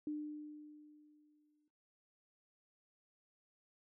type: tone with exponential decay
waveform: sine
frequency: 300 Hz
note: D4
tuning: 37 cents sharp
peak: -36 dBFS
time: 0.07-1.68 s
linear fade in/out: 2 ms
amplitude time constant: 350 ms
effects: noise-tail reverb RT60 0.3 s tail -18 dB re dry